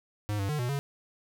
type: tone with pitch steps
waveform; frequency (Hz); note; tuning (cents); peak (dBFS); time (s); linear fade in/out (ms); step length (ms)
square; 104.4 / 98.5 / 150.4 / 122.4 / 140.6; G#2 / G2 / D3 / B2 / C#3; +10 / +9 / +42 / -15 / +25; -29; 0.29-0.79; 0; 100
effects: none